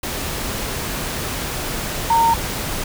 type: tone in noise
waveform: sine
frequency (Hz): 919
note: A#5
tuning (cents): -25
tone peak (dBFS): -12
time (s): 2.1-2.34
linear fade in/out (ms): 5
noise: pink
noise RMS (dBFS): -25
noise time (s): 0.03-2.84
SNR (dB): +10
effects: none